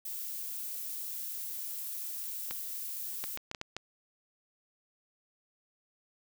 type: noise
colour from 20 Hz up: violet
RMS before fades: -39 dBFS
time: 0.05-3.37 s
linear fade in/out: 5 ms
type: clicks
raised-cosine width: 0.2 ms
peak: -20 dBFS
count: 7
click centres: 2.51 / 3.24 / 3.374 / 3.514 / 3.548 / 3.614 / 3.766 s
effects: none